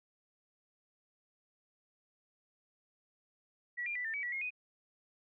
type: tone with pitch steps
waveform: sine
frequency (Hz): 1936 / 2397 / 1976 / 1795 / 2278 / 1942 / 2149 / 2492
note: B6 / D7 / B6 / A6 / C#7 / B6 / C7 / D#7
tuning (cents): -35 / +35 / 0 / +34 / +47 / -30 / +46 / +2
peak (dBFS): -35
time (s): 3.77-4.506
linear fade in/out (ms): 20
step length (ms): 92
effects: none